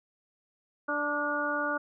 harmonic tone with a mistuned harmonic, 293.7 Hz, D4, in tune, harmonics 1 / 2 / 3 / 4 / 5, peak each -36 / -34 / -38 / -34 / -31 dBFS, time 0.88-1.78 s, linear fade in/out 10 ms, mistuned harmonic 5, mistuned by -26 cents, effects none

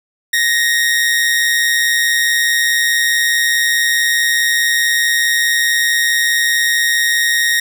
sawtooth tone with amplitude modulation, 1864.7 Hz, A#6, in tune, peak -6 dBFS, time 0.33-7.6 s, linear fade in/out 5 ms, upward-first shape sine, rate 140 Hz, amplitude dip 55%, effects none

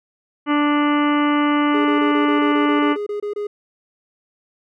harmonic tone, 293.7 Hz, D4, in tune, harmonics 1 / 2 / 3 / 4 / 5 / 6 / 7 / 8 / 9 / 10, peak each -16 / -28 / -26 / -22 / -30 / -35 / -29 / -36 / -41 / -33 dBFS, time 0.46-2.97 s, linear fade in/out 50 ms
triangle tone bursts, 413.6 Hz, G#4, 7 cents flat, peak -20 dBFS, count 13, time 1.74-3.47 s, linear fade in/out 5 ms, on 110 ms, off 25 ms
effects none

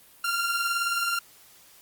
sawtooth beating tone pair, 1370 / 1389 Hz, F6 / F6, -34 / -10 cents, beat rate 19 Hz, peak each -29 / -22 dBFS, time 0.24-1.19 s, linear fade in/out 5 ms, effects white hiss -54 dBFS RMS until 1.81 s + Opus 32 kbps

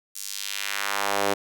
sawtooth tone with high-pass filter sweep, 100 Hz, G2, 35 cents sharp, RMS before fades -28 dBFS, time 0.15-1.34 s, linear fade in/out 10 ms, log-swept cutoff 7300 to 430 Hz, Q 1.2, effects none

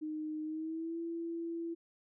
sine tone with pitch glide, 308.7 to 334.7 Hz, D#4 to E4, -14 to +26 cents, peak -36 dBFS, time 0.01-1.75 s, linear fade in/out 20 ms, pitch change +140 cents, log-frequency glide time 0.43-0.99 s, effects none

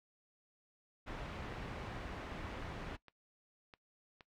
pink low-pass noise, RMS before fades -45 dBFS, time 1.06-2.97 s, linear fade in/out 20 ms, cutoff 2400 Hz, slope 12 dB/octave
clicks, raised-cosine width 0.3 ms, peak -38 dBFS, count 3, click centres 3.083 / 3.738 / 4.208 s
effects noise-tail reverb RT60 0.1 s tail -19 dB re dry

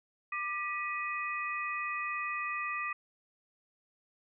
sine tone cluster, 1190 / 1947 / 2505 Hz, D6 / B6 / D#7, +22 / -25 / +11 cents, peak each -36 / -38 / -38 dBFS, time 0.32-2.93 s, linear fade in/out 5 ms, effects none

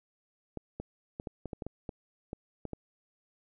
clicks, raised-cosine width 2 ms, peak -24 dBFS, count 12, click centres 0.573 / 0.8 / 1.199 / 1.272 / 1.457 / 1.532 / 1.622 / 1.666 / 1.892 / 2.331 / 2.653 / 2.733 s, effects none

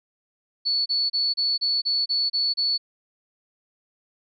sine tone bursts, 4435 Hz, C#8, in tune, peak -20 dBFS, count 9, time 0.65-2.78 s, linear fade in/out 20 ms, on 210 ms, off 30 ms, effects none

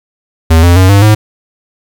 square tone with pitch steps, 81.2 / 87.03 / 93.27 / 99.97 / 107.14 Hz, E2 / F2 / F#2 / G2 / A2, -26 / -6 / +14 / +34 / -46 cents, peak -3 dBFS, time 0.5-1.15 s, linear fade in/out 10 ms, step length 130 ms, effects 7-bit

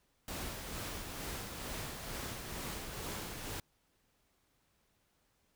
pink noise with tremolo, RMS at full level -41 dBFS, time 0.28-3.6 s, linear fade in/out 2 ms, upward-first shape sine, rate 2.2 Hz, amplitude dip 35%, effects pink hiss -75 dBFS RMS until 5.55 s

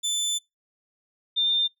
25% pulse / sine tone pair in turn, 3520 / 3604 Hz, A7 / A7, 0 / +41 cents, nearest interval unison, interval 41 cents, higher second, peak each -20 dBFS, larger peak neither, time 0.03-0.39 / 1.36-1.68 s, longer first, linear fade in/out 20 ms, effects noise-tail reverb RT60 0.2 s tail -26 dB re dry

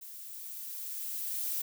violet noise with level ramp, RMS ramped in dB -47 to -33 dBFS, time 0.01-1.62 s, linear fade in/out 10 ms, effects none

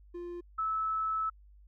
triangle / sine tone pair in turn, 349.2 / 1304.4 Hz, F4 / E6, 0 / -19 cents, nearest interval octave + major seventh, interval 2281 cents, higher second, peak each -36 / -29 dBFS, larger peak second, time 0.14-0.41 / 0.58-1.3 s, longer second, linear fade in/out 10 ms, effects added 50 Hz sine -54 dBFS peak until 1.67 s

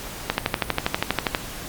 click train, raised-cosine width 0.3 ms, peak -3 dBFS, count 14, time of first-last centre 0.3-1.348 s, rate 12.4 Hz, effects pink hiss -35 dBFS RMS until 1.68 s + Opus 48 kbps

